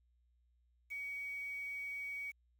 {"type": "tone with quantisation", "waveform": "sine", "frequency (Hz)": 2256, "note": "C#7", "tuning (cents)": 30, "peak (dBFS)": -40, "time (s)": [0.9, 2.32], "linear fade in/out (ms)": 20, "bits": 10, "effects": ["added 60 Hz sine -70 dBFS peak until 2.59 s"]}